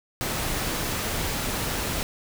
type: noise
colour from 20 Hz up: pink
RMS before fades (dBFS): -28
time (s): 0.21-2.03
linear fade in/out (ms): 0
effects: none